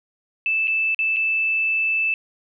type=tone with dropouts; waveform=sine; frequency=2635 Hz; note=E7; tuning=1 cent flat; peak=-18 dBFS; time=0.46-2.14 s; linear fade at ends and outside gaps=1 ms; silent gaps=0.673-0.679 / 0.946-0.99 / 1.162-1.167 s; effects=none